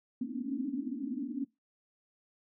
white band-pass noise, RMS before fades -36 dBFS, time 0.21-1.45 s, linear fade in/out 5 ms, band 230 to 290 Hz, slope 96 dB/octave, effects noise-tail reverb RT60 0.2 s tail -21 dB re dry

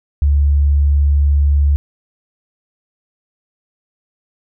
sine tone, 71.7 Hz, D2, 41 cents flat, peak -9 dBFS, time 0.22-1.76 s, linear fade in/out 0 ms, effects none

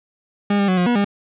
40% pulse tone with pitch steps, 203.2 / 200 / 184.8 / 178.6 / 241.7 / 201.7 Hz, G#3 / G3 / F#3 / F3 / B3 / G3, -38 / +35 / -2 / +39 / -37 / +50 cents, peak -14 dBFS, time 0.5-1.046 s, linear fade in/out 5 ms, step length 91 ms, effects resampled to 8000 Hz + 9-bit

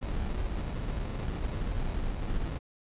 brown noise with sample-and-hold, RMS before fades -32 dBFS, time 0.01-2.59 s, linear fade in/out 20 ms, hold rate 1575 Hz, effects resampled to 8000 Hz

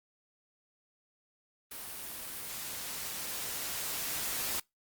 white noise with level ramp, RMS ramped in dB -43 to -34 dBFS, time 1.71-4.6 s, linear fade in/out 5 ms, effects noise-tail reverb RT60 0.2 s tail -26 dB re dry + Opus 32 kbps

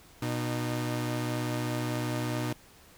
sawtooth tone pair together, 121.3 / 305.7 Hz, B2 / D#4, -31 / -30 cents, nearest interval octave + major third, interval 1601 cents, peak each -27 / -30 dBFS, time 0.22-2.53 s, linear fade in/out 5 ms, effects pink hiss -56 dBFS RMS until 2.97 s

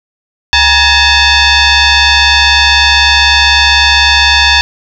sine tone with frequency modulation, 948 Hz, A#5, 29 cents sharp, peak -4 dBFS, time 0.53-4.61 s, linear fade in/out 0 ms, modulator 880 Hz, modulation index 4.6, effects none

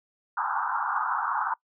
pink band-pass noise, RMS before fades -28 dBFS, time 0.37-1.54 s, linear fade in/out 5 ms, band 800 to 1500 Hz, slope 96 dB/octave, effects noise-tail reverb RT60 0.1 s tail -23 dB re dry

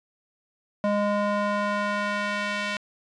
square tone with band-pass filter sweep, 205.7 Hz, G#3, 16 cents flat, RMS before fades -26 dBFS, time 0.84-2.77 s, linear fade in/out 0 ms, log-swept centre 640 to 2400 Hz, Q 1.1, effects resampled to 22050 Hz

